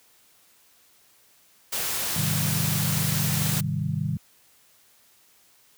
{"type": "noise", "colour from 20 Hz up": "white", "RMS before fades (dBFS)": -28, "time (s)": [1.72, 3.61], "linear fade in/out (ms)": 10}
{"type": "chord", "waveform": "sine", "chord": "Ab major seventh", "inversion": "none", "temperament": "equal", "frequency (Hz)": [103.83, 130.81, 155.56, 196], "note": ["Ab2", "C3", "Eb3", "G3"], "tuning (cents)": [0, 0, 0, 0], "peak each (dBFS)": [-31, -30, -27, -32], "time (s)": [2.16, 4.17], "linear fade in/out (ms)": 5}
{"effects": ["white hiss -59 dBFS RMS until 5.77 s", "high-pass 60 Hz 12 dB/octave"]}